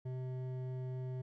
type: tone with hard clipping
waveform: triangle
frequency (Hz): 128.3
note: C3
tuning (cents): -34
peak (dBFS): -40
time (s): 0.05-1.22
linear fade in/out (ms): 10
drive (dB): 14
effects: none